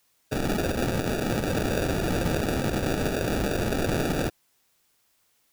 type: noise with sample-and-hold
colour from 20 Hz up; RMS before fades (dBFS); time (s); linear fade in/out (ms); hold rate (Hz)
white; -26; 0.31-4.3; 20; 1050
effects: white hiss -68 dBFS RMS until 5.52 s